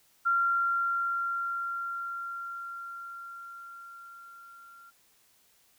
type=tone with level ramp; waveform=sine; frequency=1379 Hz; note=F6; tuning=22 cents flat; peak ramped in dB=-22 to -50 dBFS; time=0.25-4.91 s; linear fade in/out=20 ms; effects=white hiss -65 dBFS RMS until 5.78 s